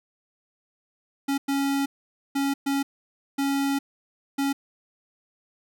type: tone bursts at uneven times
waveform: square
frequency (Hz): 277.2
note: C#4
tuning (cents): 0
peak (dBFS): -23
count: 6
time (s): 1.28-1.38 / 1.48-1.86 / 2.35-2.54 / 2.66-2.83 / 3.38-3.79 / 4.38-4.53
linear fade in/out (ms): 10
effects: none